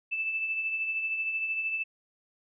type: tone with tremolo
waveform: sine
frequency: 2637 Hz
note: E7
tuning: in tune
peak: -26 dBFS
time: 0.11-1.84 s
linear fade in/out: 20 ms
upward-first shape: triangle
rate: 13 Hz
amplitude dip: 50%
effects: none